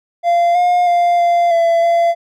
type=tone with pitch steps; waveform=triangle; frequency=690 / 712 / 698 / 692 / 673 / 681 Hz; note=F5 / F5 / F5 / F5 / E5 / F5; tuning=-21 / +33 / -1 / -16 / +36 / -44 cents; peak=-8 dBFS; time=0.23-2.15 s; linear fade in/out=50 ms; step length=320 ms; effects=none